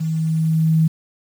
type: tone with level ramp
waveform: sine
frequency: 160 Hz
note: D#3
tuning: 49 cents sharp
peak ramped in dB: -19 to -11 dBFS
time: 0-0.88 s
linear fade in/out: 10 ms
effects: 7-bit